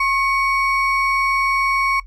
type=ring-modulated tone; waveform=triangle; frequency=1661.2 Hz; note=G#6; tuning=in tune; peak=-11 dBFS; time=0-2 s; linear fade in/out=5 ms; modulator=579 Hz; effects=noise-tail reverb RT60 0.1 s tail -19 dB re dry + added 43 Hz sine -36 dBFS peak until 2.06 s